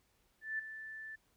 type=tone with ADSR envelope; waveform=sine; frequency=1760 Hz; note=A6; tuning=in tune; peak=-33 dBFS; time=0.41-1.16 s; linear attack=180 ms; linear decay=8 ms; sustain=-11 dB; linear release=12 ms; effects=pink hiss -74 dBFS RMS until 1.36 s